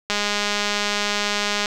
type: click train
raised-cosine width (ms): 0.2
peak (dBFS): -5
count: 322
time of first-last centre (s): 0.1-1.658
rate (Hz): 206
effects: none